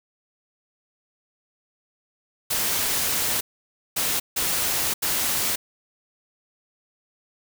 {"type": "noise bursts at uneven times", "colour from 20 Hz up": "white", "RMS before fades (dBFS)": -24, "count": 4, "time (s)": [[2.5, 3.41], [3.96, 4.2], [4.36, 4.94], [5.02, 5.56]], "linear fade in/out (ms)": 10, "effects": []}